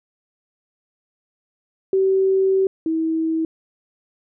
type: tone pair in turn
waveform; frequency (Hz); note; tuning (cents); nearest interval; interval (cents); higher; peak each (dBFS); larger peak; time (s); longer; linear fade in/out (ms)
sine; 383.4 / 322.4; G4 / E4; -38 / -38; minor third; 300; first; -14 / -18; first; 1.93-2.67 / 2.86-3.45; first; 2
effects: none